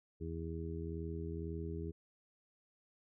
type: harmonic tone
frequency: 82 Hz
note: E2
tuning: 9 cents flat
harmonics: 1 / 2 / 3 / 4 / 5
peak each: -42 / -45 / -51 / -47 / -46 dBFS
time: 0.2-1.92 s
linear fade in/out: 20 ms
effects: none